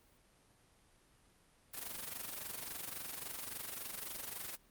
white noise with amplitude modulation, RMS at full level -41 dBFS, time 1.73-4.57 s, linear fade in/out 20 ms, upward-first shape sine, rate 23.6 Hz, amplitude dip 70%, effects pink hiss -68 dBFS RMS until 4.7 s + Opus 32 kbps

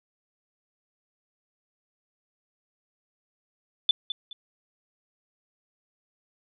sine tone with echo, 3497 Hz, A7, 11 cents flat, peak -16 dBFS, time 3.89-3.91 s, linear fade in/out 2 ms, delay 210 ms, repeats 2, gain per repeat -11 dB, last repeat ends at 4.33 s, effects none

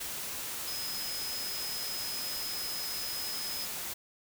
sine tone in noise, 5090 Hz, D#8, 39 cents sharp, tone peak -37 dBFS, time 0.67-3.66 s, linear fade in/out 10 ms, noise white, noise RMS -38 dBFS, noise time 0-3.94 s, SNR -2 dB, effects none

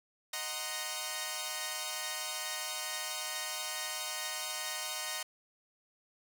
5% pulse chord, C half-diminished seventh, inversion first, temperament equal with one note detuned, 622.3 / 743.4 / 932.3 / 1046.5 Hz, Eb5 / Gb5 / Bb5 / C6, 0 / +8 / 0 / 0 cents, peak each -30 dBFS, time 0.33-5.23 s, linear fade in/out 5 ms, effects none

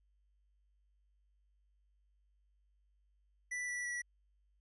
square tone with pitch steps, 1975.5 / 1958.5 / 1941.6 Hz, B6 / B6 / B6, 0 / -15 / -30 cents, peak -38 dBFS, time 3.51-4.02 s, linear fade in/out 10 ms, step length 170 ms, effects added 50 Hz sine -70 dBFS peak until 4.6 s + resampled to 24000 Hz

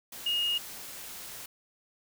sine tone in noise, 2858 Hz, F7, 39 cents sharp, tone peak -26 dBFS, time 0.26-0.58 s, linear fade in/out 5 ms, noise white, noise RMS -43 dBFS, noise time 0.12-1.46 s, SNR +14 dB, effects none

